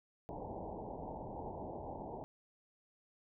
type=low-pass noise; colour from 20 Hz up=white; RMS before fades=-45 dBFS; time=0.29-2.24 s; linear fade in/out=0 ms; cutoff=920 Hz; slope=96 dB/octave; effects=none